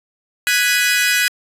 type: chord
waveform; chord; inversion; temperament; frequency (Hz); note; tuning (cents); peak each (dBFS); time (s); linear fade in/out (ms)
sawtooth; G# minor seventh; third; equal; 1480 / 1661.2 / 1975.5 / 2489; F#6 / G#6 / B6 / D#7; 0 / 0 / 0 / 0; -16; 0.47-1.28; 0
effects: resampled to 32000 Hz